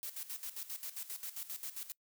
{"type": "noise with tremolo", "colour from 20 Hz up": "blue", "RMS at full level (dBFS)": -42, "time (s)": [0.03, 1.92], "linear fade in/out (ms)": 0, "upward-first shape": "square", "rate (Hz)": 7.5, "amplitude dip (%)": 75, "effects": ["noise-tail reverb RT60 0.1 s tail -24 dB re dry"]}